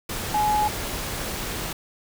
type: tone in noise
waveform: sine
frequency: 843 Hz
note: G#5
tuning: 26 cents sharp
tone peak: -19 dBFS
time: 0.34-0.68 s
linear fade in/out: 5 ms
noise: pink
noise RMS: -30 dBFS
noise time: 0.09-1.73 s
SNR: +8 dB
effects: none